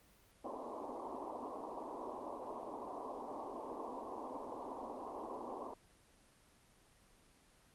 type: band-pass noise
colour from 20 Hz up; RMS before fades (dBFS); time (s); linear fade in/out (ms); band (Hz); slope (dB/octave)
white; -45; 0.44-5.74; 5; 230 to 1100; 96
effects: pink hiss -67 dBFS RMS until 7.74 s + Opus 24 kbps